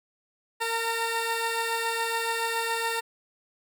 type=tone pair together; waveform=15% pulse; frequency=459.2 / 911.3 Hz; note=A#4 / A#5; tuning=-26 / -39 cents; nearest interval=octave; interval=1187 cents; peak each=-23 dBFS; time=0.6-3.01 s; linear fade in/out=20 ms; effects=none